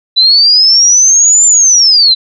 sine linear two-way sweep, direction up then down, 3951 to 7230 to 3951 Hz, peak -3 dBFS, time 0.16-2.15 s, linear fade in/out 20 ms, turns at 1.46 s, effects none

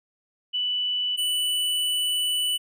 sine / square tone pair in turn, 2973 / 2973 Hz, F#7 / F#7, +8 / +8 cents, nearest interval unison, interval 0 cents, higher neither, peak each -23 dBFS, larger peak neither, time 0.53-1.17 / 1.17-2.58 s, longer second, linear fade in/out 20 ms, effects none

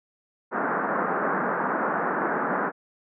white band-pass noise, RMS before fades -26 dBFS, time 0.51-2.72 s, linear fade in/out 50 ms, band 170 to 1600 Hz, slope 48 dB/octave, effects none

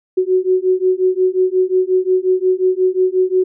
sine beating tone pair, 368.2 / 373.8 Hz, F#4 / F#4, -8 / +18 cents, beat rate 5.6 Hz, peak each -15 dBFS, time 0.17-3.44 s, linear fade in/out 10 ms, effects none

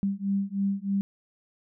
sine beating tone pair, 196 / 199.2 Hz, G3 / G3, 0 / +28 cents, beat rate 3.2 Hz, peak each -28 dBFS, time 0.03-1.01 s, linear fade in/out 0 ms, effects none

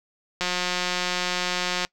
click train, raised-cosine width 0.2 ms, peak -8 dBFS, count 260, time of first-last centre 0.41-1.849 s, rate 180 Hz, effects noise-tail reverb RT60 0.1 s tail -24 dB re dry

